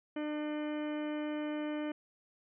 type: harmonic tone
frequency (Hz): 300.6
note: D4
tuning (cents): +40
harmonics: 1 / 2 / 3 / 4 / 5 / 6 / 7 / 8 / 10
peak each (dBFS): -35 / -41 / -50 / -52 / -52 / -53 / -54 / -55 / -55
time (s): 0.16-1.92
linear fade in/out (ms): 5
effects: none